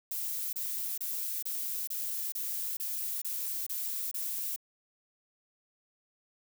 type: noise bursts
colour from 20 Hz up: violet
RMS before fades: -35 dBFS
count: 10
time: 0.11-4.562 s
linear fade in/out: 5 ms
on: 420 ms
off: 28 ms
effects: none